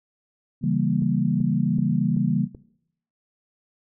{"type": "chord", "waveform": "sine", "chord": "C# diminished seventh", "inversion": "none", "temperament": "equal", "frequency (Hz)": [138.59, 164.81, 196, 233.1], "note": ["C#3", "E3", "G3", "Bb3"], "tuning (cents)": [0, 0, 0, 0], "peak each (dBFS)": -25, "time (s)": [0.61, 2.48], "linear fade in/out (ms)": 50}
{"type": "click train", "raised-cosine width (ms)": 3, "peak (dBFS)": -26, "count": 6, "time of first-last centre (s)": [0.64, 2.548], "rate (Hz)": 2.62}
{"effects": ["noise-tail reverb RT60 0.7 s tail -19 dB re dry"]}